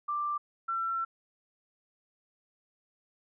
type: tone pair in turn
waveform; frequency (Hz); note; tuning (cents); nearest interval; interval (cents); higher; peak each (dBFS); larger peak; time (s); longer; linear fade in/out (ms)
sine; 1180 / 1348.7; D6 / E6; +8 / +39; major second; 231; second; -29 / -29; neither; 0.08-0.38 / 0.68-1.05; second; 10
effects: none